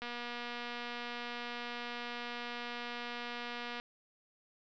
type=click train; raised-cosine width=0.3 ms; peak=-26 dBFS; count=908; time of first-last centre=0.02-3.799 s; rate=240 Hz; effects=resampled to 16000 Hz